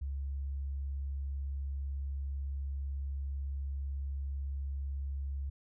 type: tone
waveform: sine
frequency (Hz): 69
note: C#2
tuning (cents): -7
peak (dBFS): -34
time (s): 0.01-5.5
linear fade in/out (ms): 10
effects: none